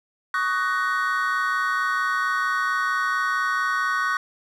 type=chord; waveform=triangle; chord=D# minor seventh; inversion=third; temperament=just; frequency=1120.1 / 1244.5 / 1493.4 / 1866.8 Hz; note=C#6 / D#6 / F#6 / A#6; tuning=+18 / 0 / +16 / +2 cents; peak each=-24 / -27 / -23 / -27 dBFS; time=0.34-4.17 s; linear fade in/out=2 ms; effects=none